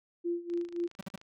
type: tone with tremolo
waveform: sine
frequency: 344.8 Hz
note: F4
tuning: 22 cents flat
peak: -28 dBFS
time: 0.24-0.88 s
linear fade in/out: 20 ms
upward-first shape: sine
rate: 3.8 Hz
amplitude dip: 85%
type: click train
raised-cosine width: 0.2 ms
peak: -36 dBFS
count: 20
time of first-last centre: 0.5-1.214 s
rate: 26.6 Hz
type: tone bursts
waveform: 45% pulse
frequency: 192.6 Hz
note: G3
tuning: 30 cents flat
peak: -36 dBFS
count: 3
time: 0.99-1.159 s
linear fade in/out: 5 ms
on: 21 ms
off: 53 ms
effects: none